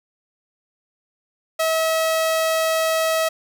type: tone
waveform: sawtooth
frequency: 644 Hz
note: E5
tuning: 41 cents flat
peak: -14 dBFS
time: 1.59-3.29 s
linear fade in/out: 10 ms
effects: none